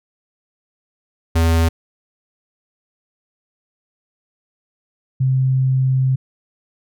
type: tone pair in turn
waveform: square / sine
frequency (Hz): 82.41 / 131.18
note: E2 / C3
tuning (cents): 0 / +5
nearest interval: minor sixth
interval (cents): 805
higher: second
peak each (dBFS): -13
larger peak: neither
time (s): 1.35-1.69 / 5.2-6.16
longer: second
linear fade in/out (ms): 10
effects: none